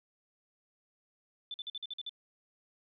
sine tone bursts, 3520 Hz, A7, in tune, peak -37 dBFS, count 8, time 1.51-2.094 s, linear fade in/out 2 ms, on 31 ms, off 48 ms, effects none

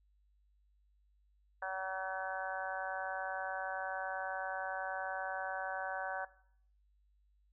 harmonic tone, 189.5 Hz, F#3, 42 cents sharp, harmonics 3 / 4 / 5 / 6 / 7 / 8 / 9, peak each -45 / -42 / -45 / -48 / -53 / -42 / -46 dBFS, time 1.62-6.25 s, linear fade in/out 5 ms, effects noise-tail reverb RT60 0.6 s tail -17 dB re dry + added 50 Hz sine -68 dBFS peak until 7.52 s

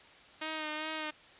5% pulse tone with vibrato, 310 Hz, D#4, 6 cents flat, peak -24 dBFS, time 0.41-1.11 s, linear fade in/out 10 ms, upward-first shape sine, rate 2.5 Hz, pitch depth 30 cents each way, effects white hiss -56 dBFS RMS until 1.39 s + resampled to 8000 Hz

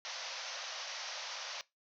white band-pass noise, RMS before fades -43 dBFS, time 0.05-1.61 s, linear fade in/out 0 ms, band 510 to 6200 Hz, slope 96 dB/octave, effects noise-tail reverb RT60 0.2 s tail -20 dB re dry

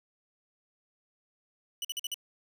sawtooth tone bursts, 2960 Hz, F#7, in tune, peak -29 dBFS, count 5, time 1.82-2.143 s, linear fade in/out 2 ms, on 27 ms, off 47 ms, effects none

